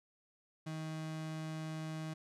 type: tone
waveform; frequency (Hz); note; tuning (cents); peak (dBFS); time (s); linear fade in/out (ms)
35% pulse; 157.8; D#3; +25; -38; 0.66-2.14; 10
effects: low-pass 9000 Hz 12 dB/octave